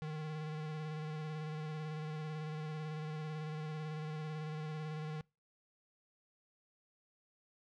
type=tone with vibrato; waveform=square; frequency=154.5 Hz; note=D#3; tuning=12 cents flat; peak=-40 dBFS; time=0.02-5.21 s; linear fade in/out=0 ms; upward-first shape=square; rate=18 Hz; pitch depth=23 cents each way; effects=noise-tail reverb RT60 0.3 s tail -26 dB re dry + low-pass 4000 Hz 12 dB/octave